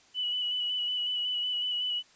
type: tone with vibrato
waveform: sine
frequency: 2960 Hz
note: F#7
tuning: in tune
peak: -28 dBFS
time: 0.14-2.03 s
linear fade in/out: 50 ms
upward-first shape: square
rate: 5.4 Hz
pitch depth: 19 cents each way
effects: white hiss -60 dBFS RMS until 2.15 s + resampled to 16000 Hz